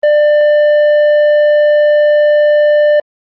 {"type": "tone with tanh clipping", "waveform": "sine", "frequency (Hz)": 595, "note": "D5", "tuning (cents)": 22, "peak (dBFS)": -7, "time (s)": [0.03, 3], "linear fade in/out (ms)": 5, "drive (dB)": 7, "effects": ["Opus 24 kbps"]}